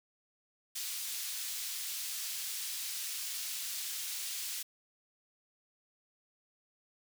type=high-pass noise; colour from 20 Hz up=pink; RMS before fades=-39 dBFS; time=0.75-4.63 s; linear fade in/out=10 ms; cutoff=3800 Hz; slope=12 dB/octave; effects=none